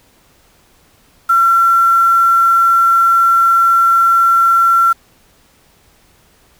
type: tone with quantisation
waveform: sine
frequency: 1359 Hz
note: F6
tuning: 48 cents flat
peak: -7 dBFS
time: 1.29-4.93 s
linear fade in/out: 10 ms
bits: 5
effects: pink hiss -51 dBFS RMS until 6.59 s